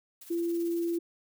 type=noise with tremolo; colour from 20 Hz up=blue; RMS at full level=-47 dBFS; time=0.21-0.98 s; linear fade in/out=5 ms; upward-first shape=sine; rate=18 Hz; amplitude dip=55%
type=tone; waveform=sine; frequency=340 Hz; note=F4; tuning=46 cents flat; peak=-27 dBFS; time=0.3-0.99 s; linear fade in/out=10 ms
effects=none